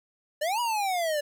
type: exponential two-way sweep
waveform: square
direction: up then down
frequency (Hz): 574 to 982 to 574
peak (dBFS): -26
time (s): 0.41-1.21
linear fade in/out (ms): 10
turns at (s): 0.6
effects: none